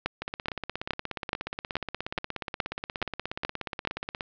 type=two click trains; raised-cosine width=0.3 ms; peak=-10 / -16 dBFS; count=10 / 68; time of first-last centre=0.06-3.874 / 0.22-4.208 s; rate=2.36 / 16.8 Hz; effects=low-pass 5000 Hz 12 dB/octave